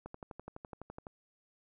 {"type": "click train", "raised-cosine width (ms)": 1, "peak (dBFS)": -30, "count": 13, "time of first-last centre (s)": [0.06, 1.068], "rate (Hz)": 11.9, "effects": []}